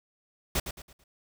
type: noise with echo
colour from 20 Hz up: pink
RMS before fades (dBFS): -27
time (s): 0.55-0.6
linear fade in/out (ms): 5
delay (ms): 110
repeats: 4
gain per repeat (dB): -9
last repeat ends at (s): 1.04
effects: none